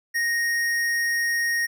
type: tone with tanh clipping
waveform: sine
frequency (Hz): 1864.7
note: A#6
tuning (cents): 0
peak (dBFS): -23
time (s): 0.14-1.67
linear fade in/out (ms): 20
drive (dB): 17
effects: none